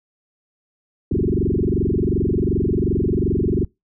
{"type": "tone with frequency modulation", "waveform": "sine", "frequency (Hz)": 223.7, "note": "A3", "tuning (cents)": 29, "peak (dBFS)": -16, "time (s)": [1.11, 3.65], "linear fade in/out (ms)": 5, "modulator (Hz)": 22.7, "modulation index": 7.7, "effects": ["noise-tail reverb RT60 0.2 s tail -25 dB re dry"]}